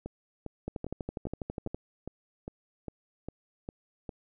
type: two click trains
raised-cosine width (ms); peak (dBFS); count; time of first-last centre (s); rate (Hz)
2; -24 / -21; 11 / 14; 0.06-4.092 / 0.68-1.746; 2.48 / 12.2
effects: none